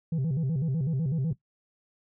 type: tone with vibrato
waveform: sine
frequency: 146.83 Hz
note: D3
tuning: in tune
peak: -22 dBFS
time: 0.12-1.33 s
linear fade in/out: 5 ms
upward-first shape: square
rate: 8 Hz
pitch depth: 190 cents each way
effects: noise-tail reverb RT60 0.1 s tail -18 dB re dry + tanh soft clip ceiling -24 dBFS